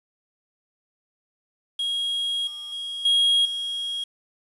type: tone with level steps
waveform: triangle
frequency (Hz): 3280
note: G#7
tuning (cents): -22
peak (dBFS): -22 / -32 / -28 / -15 / -25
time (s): 1.79-4.04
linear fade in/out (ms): 5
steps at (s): 2.47 / 2.72 / 3.05 / 3.45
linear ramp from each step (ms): 5
effects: resampled to 24000 Hz + 8-bit